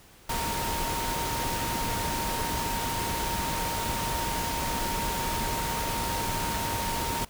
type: tone in noise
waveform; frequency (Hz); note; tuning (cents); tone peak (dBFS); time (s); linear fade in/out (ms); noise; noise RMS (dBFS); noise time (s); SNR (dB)
sine; 926; A#5; -12; -32; 0.29-7.25; 5; pink; -31; 0.29-7.25; -4
effects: pink hiss -54 dBFS RMS until 7.29 s